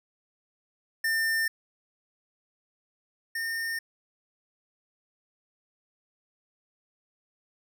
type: tone pair in turn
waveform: square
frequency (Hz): 1800 / 1820.9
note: A6 / A#6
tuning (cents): +39 / -41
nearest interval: unison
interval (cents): 20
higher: second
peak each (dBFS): -25 / -30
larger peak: first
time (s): 1.04-1.48 / 3.35-3.79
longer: neither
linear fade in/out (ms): 5
effects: none